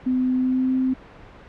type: tone with pitch glide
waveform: sine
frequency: 255.2 to 259.5 Hz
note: C4 to C4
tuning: -43 to -14 cents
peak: -18 dBFS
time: 0.06-0.94 s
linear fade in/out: 10 ms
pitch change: +29 cents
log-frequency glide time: 0.33-0.73 s
effects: pink hiss -44 dBFS RMS until 1.48 s + low-pass 2000 Hz 12 dB/octave